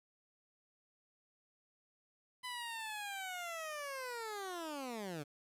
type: linear sweep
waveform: 15% pulse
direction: down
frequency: 1009 to 138.59 Hz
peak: -35 dBFS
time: 2.43-5.24 s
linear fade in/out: 20 ms
effects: resampled to 32000 Hz + 11-bit